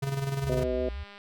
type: tone with tremolo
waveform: square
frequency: 137.5 Hz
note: C#3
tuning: 14 cents flat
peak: -27 dBFS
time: 0.02-0.64 s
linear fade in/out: 10 ms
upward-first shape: square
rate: 20 Hz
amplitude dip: 50%
type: tone with vibrato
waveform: sine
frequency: 64.6 Hz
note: C2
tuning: 21 cents flat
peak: -33 dBFS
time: 0.43-1.04 s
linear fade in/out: 10 ms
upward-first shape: triangle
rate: 5.7 Hz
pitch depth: 260 cents each way
type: harmonic tone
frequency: 126.5 Hz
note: B2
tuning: 42 cents sharp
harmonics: 2 / 3 / 4 / 5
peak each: -35 / -31 / -33 / -31 dBFS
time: 0.49-0.89 s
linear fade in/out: 5 ms
type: click train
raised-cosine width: 0.3 ms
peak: -32 dBFS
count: 118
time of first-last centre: 0.6-1.179 s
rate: 202 Hz
effects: none